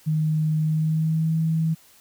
sine tone with pitch glide, 155.56 to 161.05 Hz, D#3 to E3, 0 to -40 cents, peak -19 dBFS, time 0.06-1.75 s, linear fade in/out 20 ms, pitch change +60 cents, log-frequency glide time 0.62-1.35 s, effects white hiss -54 dBFS RMS until 2 s

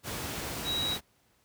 sine tone in noise, 3852 Hz, B7, 44 cents flat, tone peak -29 dBFS, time 0.64-0.98 s, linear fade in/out 50 ms, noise pink, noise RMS -36 dBFS, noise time 0.03-1.01 s, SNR +4 dB, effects pink hiss -68 dBFS RMS until 1.44 s + high-pass 60 Hz 12 dB/octave

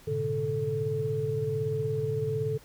sine tone cluster, 106.5 / 122.7 / 144 / 438.5 Hz, G#2 / B2 / D3 / A4, +44 / -11 / -34 / -6 cents, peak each -36 / -35 / -33 / -29 dBFS, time 0.07-2.58 s, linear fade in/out 10 ms, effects pink hiss -55 dBFS RMS until 2.64 s

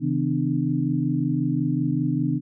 sine tone cluster, 135.7 / 161 / 253.1 / 297.7 Hz, C#3 / E3 / B3 / D4, -36 / -41 / +43 / +24 cents, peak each -26 dBFS, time 0-2.41 s, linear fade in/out 50 ms, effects none

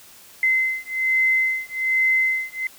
sine beating tone pair, 2059 / 2060.2 Hz, C7 / C7, -28 / -27 cents, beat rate 1.2 Hz, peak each -21 dBFS, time 0.43-2.67 s, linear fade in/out 2 ms, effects white hiss -47 dBFS RMS until 2.78 s

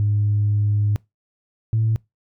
sine tone pair in turn, 103.83 / 111.15 Hz, G#2 / A2, 0 / +18 cents, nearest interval minor second, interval 118 cents, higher second, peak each -15 dBFS, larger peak neither, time 0-0.96 / 1.73-1.96 s, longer first, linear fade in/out 0 ms, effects noise-tail reverb RT60 0.2 s tail -24 dB re dry + tanh soft clip ceiling -12 dBFS

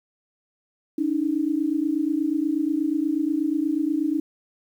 sine tone pair together, 286.9 / 315.2 Hz, D4 / D#4, -40 / +23 cents, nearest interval major second, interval 163 cents, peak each -24 / -23 dBFS, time 0.98-4.2 s, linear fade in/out 5 ms, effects 9-bit

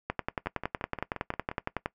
two click trains, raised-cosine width 0.5 ms, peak -20 / -14 dBFS, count 7 / 20, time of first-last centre 0.46-1.514 / 0.1-1.859 s, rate 5.69 / 10.8 Hz, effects noise-tail reverb RT60 0.1 s tail -20 dB re dry

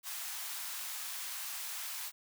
white high-pass noise, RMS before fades -41 dBFS, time 0.03-2.12 s, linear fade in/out 50 ms, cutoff 800 Hz, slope 24 dB/octave, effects none

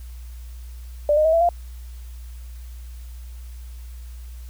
sine tone with pitch steps, 590 / 614.3 / 639.7 / 666.1 / 693.6 Hz, D5 / D#5 / D#5 / E5 / F5, +8 / -22 / +48 / +18 / -12 cents, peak -14 dBFS, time 1.09-1.49 s, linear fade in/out 2 ms, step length 80 ms, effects added 60 Hz sine -34 dBFS peak until 4.49 s + white hiss -53 dBFS RMS until 4.49 s

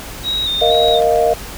sine tone with vibrato, 3729 Hz, A#7, in tune, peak -16 dBFS, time 0.23-1.01 s, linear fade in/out 50 ms, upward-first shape square, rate 2.1 Hz, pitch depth 39 cents each way
sine chord, Bb suspended fourth, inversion none, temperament equal, 466.2 / 622.3 / 698.5 Hz, Bb4 / Eb5 / F5, 0 / 0 / 0 cents, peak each -15 dBFS, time 0.61-1.34 s, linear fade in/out 10 ms
click train, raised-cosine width 0.2 ms, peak -14 dBFS, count 5, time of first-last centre 0.61-1.159 s, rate 7.29 Hz
effects added 50 Hz sine -33 dBFS peak until 1.57 s + pink hiss -31 dBFS RMS until 1.57 s

